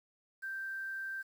sine tone with quantisation, 1568 Hz, G6, in tune, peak -37 dBFS, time 0.42-1.23 s, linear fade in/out 20 ms, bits 10, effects none

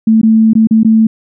sine tone with dropouts, 221.5 Hz, A3, 12 cents sharp, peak -4 dBFS, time 0.07-1.07 s, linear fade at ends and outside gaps 5 ms, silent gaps 0.215-0.231 / 0.534-0.552 / 0.672-0.709 / 0.833-0.847 s, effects none

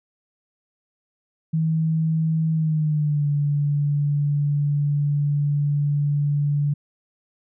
sine tone with pitch glide, 160 to 145.04 Hz, D#3 to D3, +49 to -21 cents, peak -18 dBFS, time 1.53-6.74 s, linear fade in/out 10 ms, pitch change -170 cents, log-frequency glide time 2.53-3.27 s, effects none

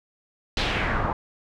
pink noise with low-pass filter sweep, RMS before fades -25 dBFS, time 0.57-1.13 s, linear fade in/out 2 ms, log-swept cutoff 4100 to 1000 Hz, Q 2.3, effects none

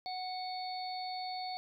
harmonic tone with a mistuned harmonic, 740 Hz, F#5, in tune, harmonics 1 / 3 / 5 / 6, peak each -38 / -50 / -53 / -43 dBFS, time 0.06-1.57 s, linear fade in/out 0 ms, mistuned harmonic 5, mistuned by -22 cents, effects 12-bit

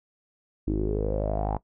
sawtooth tone with low-pass filter sweep, 51.91 Hz, G#1, in tune, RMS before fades -27 dBFS, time 0.67-1.57 s, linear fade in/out 5 ms, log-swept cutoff 310 to 850 Hz, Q 7.7, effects noise-tail reverb RT60 0.1 s tail -18 dB re dry

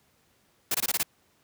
white noise bursts, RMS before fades -26 dBFS, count 6, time 0.71-1.031 s, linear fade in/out 5 ms, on 36 ms, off 21 ms, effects pink hiss -66 dBFS RMS until 1.43 s + high-pass 80 Hz 12 dB/octave

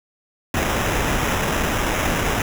pink noise with sample-and-hold, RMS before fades -21 dBFS, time 0.54-2.42 s, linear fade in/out 2 ms, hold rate 4410 Hz, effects none

